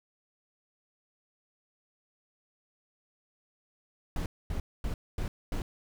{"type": "noise bursts", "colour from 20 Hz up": "brown", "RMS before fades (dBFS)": -32, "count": 5, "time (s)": [4.16, 5.62], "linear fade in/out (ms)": 2, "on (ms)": 100, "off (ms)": 240, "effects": []}